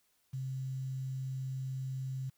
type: tone with quantisation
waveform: sine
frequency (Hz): 132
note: C3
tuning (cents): +16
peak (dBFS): -35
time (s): 0.33-2.3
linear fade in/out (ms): 10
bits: 10
effects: white hiss -74 dBFS RMS until 2.37 s